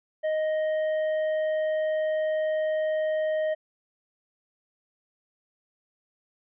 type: tone with tanh clipping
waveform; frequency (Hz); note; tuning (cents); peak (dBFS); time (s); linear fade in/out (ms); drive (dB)
sine; 623; D#5; +2; -25; 0.23-3.55; 20; 7
effects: resampled to 8000 Hz